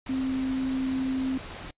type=tone in noise; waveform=sine; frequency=262.7 Hz; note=C4; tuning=7 cents sharp; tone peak=-25 dBFS; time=0.09-1.38 s; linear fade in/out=5 ms; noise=pink; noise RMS=-40 dBFS; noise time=0.06-1.71 s; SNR=+12 dB; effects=noise-tail reverb RT60 0.1 s tail -23 dB re dry + resampled to 8000 Hz